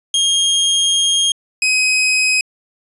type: tone pair in turn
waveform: sawtooth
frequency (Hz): 3238 / 2526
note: G#7 / D#7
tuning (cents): -45 / +26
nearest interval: major third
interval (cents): 429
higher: first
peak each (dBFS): -9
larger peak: neither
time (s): 0.14-1.32 / 1.62-2.41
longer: first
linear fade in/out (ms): 2
effects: resampled to 24000 Hz

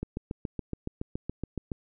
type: click train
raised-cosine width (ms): 3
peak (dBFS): -19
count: 13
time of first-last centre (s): 0.03-1.718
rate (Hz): 7.11
effects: none

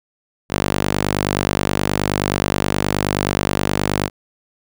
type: tone with high-pass filter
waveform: sawtooth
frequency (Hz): 49.47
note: G1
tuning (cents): +17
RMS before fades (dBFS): -20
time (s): 0.49-4.1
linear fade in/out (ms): 50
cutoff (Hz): 140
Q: 0.53
effects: none

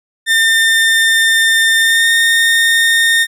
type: tone with pitch glide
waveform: 30% pulse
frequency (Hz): 1805 to 1831.3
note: A6 to A#6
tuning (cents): +44 to -31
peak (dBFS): -6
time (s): 0.26-3.27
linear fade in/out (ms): 50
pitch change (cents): +25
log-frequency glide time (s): 1.79-2.09
effects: resampled to 32000 Hz

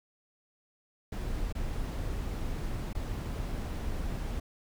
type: noise with dropouts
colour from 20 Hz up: brown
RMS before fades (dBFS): -34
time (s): 1.12-4.4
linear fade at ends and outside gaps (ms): 5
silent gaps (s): 1.526-1.55 / 2.931-2.949
effects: none

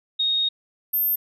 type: tone pair in turn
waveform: sine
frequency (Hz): 3729 / 13289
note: A#7 / G#9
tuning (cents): 0 / 0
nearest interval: octave + minor seventh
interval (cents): 2200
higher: second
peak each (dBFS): -19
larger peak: neither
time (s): 0.19-0.49 / 0.93-1.16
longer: first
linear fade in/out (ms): 10
effects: none

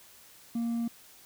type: tone with hard clipping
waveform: sine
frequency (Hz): 233.1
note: A#3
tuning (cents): 0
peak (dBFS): -29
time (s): 0.55-0.88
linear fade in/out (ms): 5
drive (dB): 2
effects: white hiss -55 dBFS RMS until 1.25 s

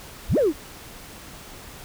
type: exponential two-way sweep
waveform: sine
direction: up then down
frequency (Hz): 38.92 to 635 to 271.2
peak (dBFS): -15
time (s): 0.28-0.53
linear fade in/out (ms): 50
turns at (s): 0.38
effects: tanh soft clip ceiling -13 dBFS + pink hiss -42 dBFS RMS until 1.84 s

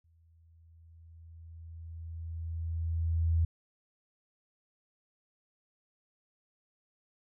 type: tone with exponential growth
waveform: sine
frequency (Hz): 82.41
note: E2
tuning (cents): 0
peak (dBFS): -23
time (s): 0.04-3.45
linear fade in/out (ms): 5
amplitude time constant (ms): 740
effects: none

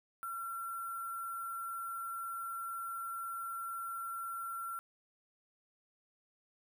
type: tone with sample-and-hold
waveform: sine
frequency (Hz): 1361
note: F6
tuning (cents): -45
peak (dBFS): -38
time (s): 0.23-4.79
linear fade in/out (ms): 0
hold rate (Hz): 11025
effects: none

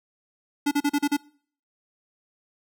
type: tone bursts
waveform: square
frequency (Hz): 288.7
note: D4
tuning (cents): -30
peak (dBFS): -20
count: 6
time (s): 0.66-1.169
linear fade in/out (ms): 10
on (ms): 54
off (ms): 37
effects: noise-tail reverb RT60 0.5 s tail -23 dB re dry

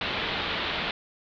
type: low-pass noise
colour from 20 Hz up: white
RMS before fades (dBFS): -30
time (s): 0.01-0.91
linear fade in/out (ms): 2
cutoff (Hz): 3900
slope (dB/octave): 48
effects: none

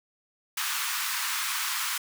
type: high-pass noise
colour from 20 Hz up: pink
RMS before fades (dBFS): -30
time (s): 0.57-1.98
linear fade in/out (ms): 5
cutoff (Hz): 1000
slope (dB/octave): 48
effects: none

